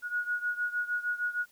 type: beating tone pair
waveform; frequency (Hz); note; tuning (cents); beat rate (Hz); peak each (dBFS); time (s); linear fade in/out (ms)
sine; 1450 / 1456.5; F#6 / F#6; -35 / -28; 6.5; -31 / -34; 0.02-1.46; 50
effects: white hiss -63 dBFS RMS until 1.51 s